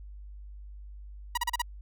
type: tone bursts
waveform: sawtooth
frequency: 963 Hz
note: B5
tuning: 44 cents flat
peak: -22 dBFS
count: 5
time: 1.35-1.619 s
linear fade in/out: 5 ms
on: 25 ms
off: 36 ms
effects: added 50 Hz sine -42 dBFS peak until 1.81 s